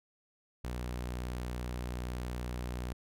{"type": "tone with vibrato", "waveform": "sawtooth", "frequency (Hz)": 61.2, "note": "B1", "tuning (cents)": -15, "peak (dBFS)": -32, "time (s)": [0.64, 2.93], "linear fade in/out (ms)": 5, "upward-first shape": "triangle", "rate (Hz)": 18, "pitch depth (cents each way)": 22, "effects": []}